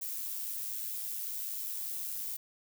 violet noise with amplitude modulation, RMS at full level -36 dBFS, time 0.01-2.37 s, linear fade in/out 10 ms, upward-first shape sine, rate 105 Hz, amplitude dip 40%, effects none

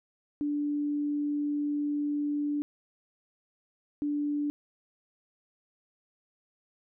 sine tone bursts at uneven times, 292.4 Hz, D4, 7 cents flat, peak -27 dBFS, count 2, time 0.41-2.62 / 4.02-4.5 s, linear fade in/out 0 ms, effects none

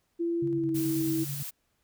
sine tone with pitch glide, 338.9 to 324 Hz, E4 to E4, +48 to -30 cents, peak -26 dBFS, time 0.19-1.25 s, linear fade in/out 20 ms, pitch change -78 cents, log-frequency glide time 0.49-0.74 s
sine tone with tremolo, 140.8 Hz, C#3, 27 cents sharp, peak -32 dBFS, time 0.42-1.43 s, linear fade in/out 5 ms, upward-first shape square, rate 9.2 Hz, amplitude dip 40%
blue noise, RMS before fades -38 dBFS, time 0.74-1.51 s, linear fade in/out 20 ms
effects pink hiss -74 dBFS RMS until 1.83 s

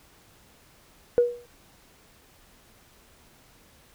sine tone with exponential decay, 482 Hz, B4, 42 cents flat, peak -12 dBFS, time 1.18-1.46 s, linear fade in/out 0 ms, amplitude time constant 59 ms, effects tanh soft clip ceiling -10 dBFS + pink hiss -57 dBFS RMS until 3.94 s

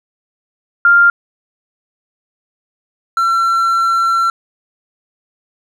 sine / triangle tone pair in turn, 1396.9 / 1354 Hz, F6 / E6, 0 / +46 cents, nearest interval minor second, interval 54 cents, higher first, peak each -5 / -9 dBFS, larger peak first, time 0.85-1.1 / 3.17-4.3 s, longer second, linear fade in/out 2 ms, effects none

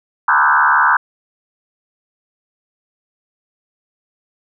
sine tone with frequency modulation, 1244.5 Hz, D#6, in tune, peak -9 dBFS, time 0.28-0.97 s, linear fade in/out 5 ms, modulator 73.2 Hz, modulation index 4.8, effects none

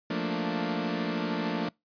sawtooth chord, Bb major seventh, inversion second, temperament equal, 174.61 / 220 / 233.1 / 293.7 Hz, F3 / A3 / Bb3 / D4, 0 / 0 / 0 / 0 cents, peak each -30 dBFS, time 0.1-1.69 s, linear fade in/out 5 ms, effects noise-tail reverb RT60 0.2 s tail -25 dB re dry + resampled to 11025 Hz

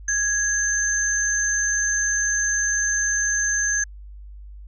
sine tone pair together, 1663 / 6279 Hz, G#6 / G8, +2 / +2 cents, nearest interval octave + major seventh, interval 2300 cents, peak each -22 dBFS, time 0.08-3.84 s, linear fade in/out 5 ms, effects added 50 Hz sine -37 dBFS peak until 4.67 s

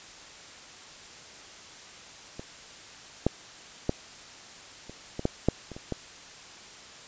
clicks, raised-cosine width 2 ms, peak -24 / -8 / -11 / -28 / -19 / -10 / -7 / -26 / -27 / -16 dBFS, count 10, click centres 2.395 / 3.266 / 3.894 / 4.896 / 5.194 / 5.254 / 5.486 / 5.717 / 5.765 / 5.923 s, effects white hiss -47 dBFS RMS until 7.07 s + resampled to 16000 Hz

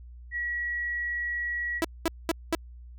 sine tone, 1922 Hz, B6, 48 cents flat, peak -28 dBFS, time 0.31-1.82 s, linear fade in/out 50 ms
sawtooth tone bursts, 329.2 Hz, E4, 2 cents flat, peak -19 dBFS, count 4, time 1.82-2.55 s, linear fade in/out 0 ms, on 25 ms, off 210 ms
effects added 60 Hz sine -43 dBFS peak until 2.98 s

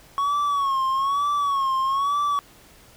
triangle tone with vibrato, 1108.7 Hz, C#6, in tune, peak -18 dBFS, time 0.18-2.39 s, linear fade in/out 0 ms, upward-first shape sine, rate 1.1 Hz, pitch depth 82 cents each way, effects pink hiss -51 dBFS RMS until 2.96 s

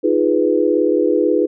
sine chord, F half-diminished seventh, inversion third, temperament equal, 311.1 / 349.2 / 415.3 / 493.9 Hz, Eb4 / F4 / Ab4 / Cb5, 0 / 0 / 0 / 0 cents, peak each -18 dBFS, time 0.03-1.47 s, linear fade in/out 20 ms, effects none

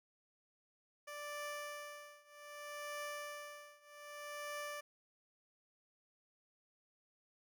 15% pulse tone with tremolo, 587.3 Hz, D5, in tune, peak -35 dBFS, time 1.07-4.81 s, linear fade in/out 10 ms, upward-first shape triangle, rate 0.64 Hz, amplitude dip 95%, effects none

